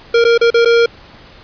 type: tone with dropouts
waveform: square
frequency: 467.1 Hz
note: A#4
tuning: 3 cents sharp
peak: -8 dBFS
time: 0.14-0.86 s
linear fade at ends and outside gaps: 5 ms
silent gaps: 0.242-0.249 / 0.378-0.412 / 0.504-0.542 / 0.649-0.656 s
effects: pink hiss -40 dBFS RMS until 1.43 s + resampled to 11025 Hz